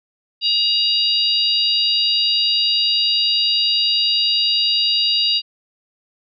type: harmonic tone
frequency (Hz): 950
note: A#5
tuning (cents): +33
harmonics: 3 / 4 / 5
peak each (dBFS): -19 / -19 / -19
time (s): 0.41-5.42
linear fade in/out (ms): 50
effects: none